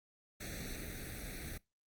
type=noise with comb filter; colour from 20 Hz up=pink; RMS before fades=-44 dBFS; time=0.4-1.58 s; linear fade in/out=10 ms; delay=0.49 ms; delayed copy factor=+0.95; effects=noise-tail reverb RT60 0.2 s tail -22 dB re dry + Opus 48 kbps